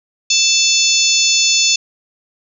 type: harmonic tone with a mistuned harmonic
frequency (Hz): 880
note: A5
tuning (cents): 0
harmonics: 3 / 4 / 5 / 6 / 7 / 8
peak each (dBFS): -18 / -18 / -18 / -18 / -18 / -18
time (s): 0.3-1.76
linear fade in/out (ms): 5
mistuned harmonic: 8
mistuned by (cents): -51
effects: none